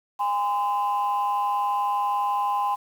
sine tone pair together, 815 / 1026.8 Hz, G#5 / C6, -33 / -33 cents, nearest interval major third, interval 400 cents, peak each -23 dBFS, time 0.19-2.76 s, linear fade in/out 20 ms, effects tanh soft clip ceiling -17 dBFS + 8-bit

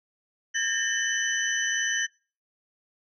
sine tone cluster, 1622 / 1705 / 1826 / 3026 / 5980 Hz, G#6 / G#6 / A#6 / F#7 / F#8, -41 / +45 / -36 / +38 / +17 cents, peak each -34 / -35 / -27 / -32 / -30 dBFS, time 0.54-2.07 s, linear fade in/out 20 ms, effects noise-tail reverb RT60 0.4 s tail -26 dB re dry

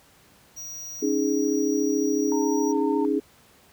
square tone, 5760 Hz, F#8, 47 cents flat, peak -35 dBFS, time 0.56-2.73 s, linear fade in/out 20 ms
sine chord, C# suspended second, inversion none, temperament equal, 277.2 / 311.1 / 415.3 Hz, C#4 / D#4 / G#4, 0 / 0 / 0 cents, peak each -25 dBFS, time 1.02-3.2 s, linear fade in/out 10 ms
sine tone with vibrato, 911 Hz, A#5, 40 cents flat, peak -30 dBFS, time 2.32-3.05 s, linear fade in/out 0 ms, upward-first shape sine, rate 8.1 Hz, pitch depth 13 cents each way
effects pink hiss -56 dBFS RMS until 3.72 s + high-pass 60 Hz 12 dB/octave

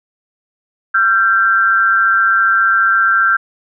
sine tone pair together, 1366 / 1571.3 Hz, F6 / G6, -39 / +4 cents, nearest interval major second, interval 243 cents, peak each -12 dBFS, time 0.94-3.37 s, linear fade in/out 10 ms, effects none

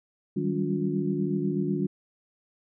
sine tone cluster, 155.6 / 190.4 / 198.5 / 285.4 / 358 Hz, D#3 / F#3 / G3 / D4 / F4, 0 / +50 / +22 / -49 / +43 cents, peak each -31 dBFS, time 0.36-1.87 s, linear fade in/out 10 ms, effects none

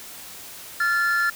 triangle tone pair together, 1385 / 1741.4 Hz, F6 / A6, -15 / -18 cents, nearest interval major third, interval 397 cents, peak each -20 dBFS, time 0.8-1.3 s, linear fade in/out 5 ms, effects white hiss -40 dBFS RMS until 1.35 s

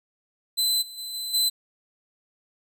sawtooth tone with level steps, 4035 Hz, B7, 36 cents sharp, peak -18 / -36 / -30 / -27 / -17 dBFS, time 0.57-1.5 s, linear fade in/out 20 ms, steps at 0.81 / 0.97 / 1.13 / 1.33 s, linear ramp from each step 20 ms, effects none

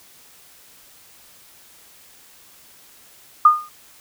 sine tone with exponential decay, 1221 Hz, D#6, 33 cents flat, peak -4 dBFS, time 3.45-3.69 s, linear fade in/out 5 ms, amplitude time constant 52 ms, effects white hiss -49 dBFS RMS until 4 s

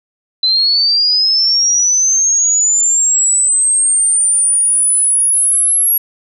sine linear sweep, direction up, 4028 to 11380 Hz, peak -9 dBFS, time 0.43-5.98 s, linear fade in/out 5 ms, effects none

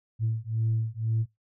sine beating tone pair, 111 / 113 Hz, A2 / A2, +16 / +47 cents, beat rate 2 Hz, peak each -27 dBFS, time 0.19-1.26 s, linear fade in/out 50 ms, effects noise-tail reverb RT60 0.2 s tail -24 dB re dry + tanh soft clip ceiling -19 dBFS

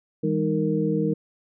sine tone cluster, 160.8 / 200.9 / 310.6 / 462.9 Hz, E3 / G3 / D#4 / A#4, -43 / +43 / -3 / -12 cents, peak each -26 dBFS, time 0.23-1.14 s, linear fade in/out 10 ms, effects none

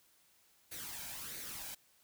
white noise with flanger, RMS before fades -45 dBFS, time 0.71-1.75 s, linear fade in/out 10 ms, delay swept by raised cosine 0.47 to 1.29 ms, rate 1.5 Hz, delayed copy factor +0.55, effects white hiss -69 dBFS RMS until 2.03 s

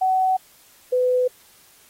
sine tone pair in turn, 752 / 501.9 Hz, F#5 / B4, +28 / +28 cents, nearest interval perfect fifth, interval 700 cents, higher first, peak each -16 dBFS, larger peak neither, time 0.01-0.37 / 0.92-1.28 s, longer neither, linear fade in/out 10 ms, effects white hiss -53 dBFS RMS until 1.89 s + AAC 48 kbps

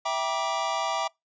square chord, E half-diminished seventh, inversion none, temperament equal with one note detuned, 659.3 / 784 / 956.9 / 1174.7 Hz, E5 / G5 / Bb5 / D6, 0 / 0 / +45 / 0 cents, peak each -32 dBFS, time 0.05-1.08 s, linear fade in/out 10 ms, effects noise-tail reverb RT60 0.2 s tail -26 dB re dry + resampled to 16000 Hz

